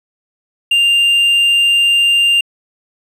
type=tone; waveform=triangle; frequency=2794 Hz; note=F7; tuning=in tune; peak=-7 dBFS; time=0.71-2.41 s; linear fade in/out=5 ms; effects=resampled to 32000 Hz